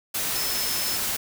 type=tone in noise; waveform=sine; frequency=5240 Hz; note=E8; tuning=11 cents flat; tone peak=-30 dBFS; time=0.35-0.97 s; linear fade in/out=10 ms; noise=white; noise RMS=-27 dBFS; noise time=0.14-1.17 s; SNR=-6 dB; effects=none